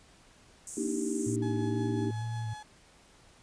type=band-pass noise; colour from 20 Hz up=white; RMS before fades=-43 dBFS; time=0.67-1.36 s; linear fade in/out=2 ms; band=6500 to 9200 Hz; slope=48 dB/octave
type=chord; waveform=sine; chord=Eb major seventh; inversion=second; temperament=equal with one note detuned; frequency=233.1 / 293.7 / 316.7 / 392 Hz; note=Bb3 / D4 / Eb4 / G4; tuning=0 / 0 / +31 / 0 cents; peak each=-35 dBFS; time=0.77-2.11 s; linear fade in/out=5 ms
type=tone with vibrato; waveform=sine; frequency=112 Hz; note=A2; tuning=31 cents sharp; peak=-32 dBFS; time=1.26-2.54 s; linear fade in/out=10 ms; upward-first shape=square; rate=2.1 Hz; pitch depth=26 cents each way
type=tone with tremolo; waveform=35% pulse; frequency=848 Hz; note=G#5; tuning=36 cents sharp; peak=-40 dBFS; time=1.42-2.63 s; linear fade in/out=5 ms; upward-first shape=sine; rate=5.5 Hz; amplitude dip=35%
effects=pink hiss -59 dBFS RMS until 3.42 s + resampled to 22050 Hz